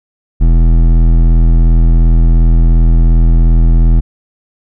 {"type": "tone with hard clipping", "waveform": "sine", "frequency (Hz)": 41.39, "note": "E1", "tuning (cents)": 8, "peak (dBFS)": -6, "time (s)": [0.4, 4.01], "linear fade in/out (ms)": 20, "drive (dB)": 12, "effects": []}